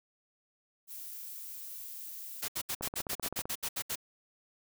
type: noise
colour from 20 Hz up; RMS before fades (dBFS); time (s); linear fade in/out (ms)
violet; -44; 0.87-2.45; 50
type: noise bursts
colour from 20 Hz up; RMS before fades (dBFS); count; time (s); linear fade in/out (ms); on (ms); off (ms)
white; -35; 12; 2.42-3.957; 10; 63; 71
type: click train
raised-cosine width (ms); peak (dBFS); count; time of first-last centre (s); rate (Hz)
1; -25; 11; 2.81-3.455; 15.5
effects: none